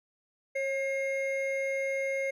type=tone pair together; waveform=triangle; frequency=543 / 2137 Hz; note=C#5 / C7; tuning=-36 / +36 cents; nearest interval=2 octaves; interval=2372 cents; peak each=-28 / -32 dBFS; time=0.55-2.31 s; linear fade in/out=10 ms; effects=none